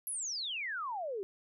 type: exponential sweep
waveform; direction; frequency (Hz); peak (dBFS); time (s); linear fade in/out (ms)
sine; down; 11560 to 371.9; -35; 0.07-1.23; 0
effects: none